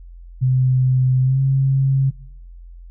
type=tone with pitch glide; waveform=sine; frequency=128.8 to 134.97 Hz; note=C3 to C#3; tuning=-27 to -46 cents; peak=-13 dBFS; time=0.41-2.11 s; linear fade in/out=20 ms; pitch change=+81 cents; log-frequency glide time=1.22-1.41 s; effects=noise-tail reverb RT60 0.8 s tail -22 dB re dry + added 43 Hz sine -36 dBFS peak until 2.9 s